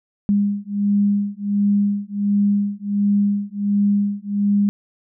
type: beating tone pair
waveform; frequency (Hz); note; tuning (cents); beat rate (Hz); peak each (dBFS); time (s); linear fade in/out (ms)
sine; 202.3 / 203.7; G#3 / G#3; -45 / -33; 1.4; -19; 0.29-4.69; 0
effects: none